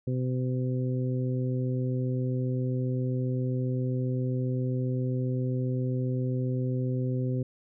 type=harmonic tone; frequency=127.5 Hz; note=C3; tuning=44 cents flat; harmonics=1 / 2 / 3 / 4; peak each=-27 / -33 / -37 / -39 dBFS; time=0.07-7.43 s; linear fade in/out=5 ms; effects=none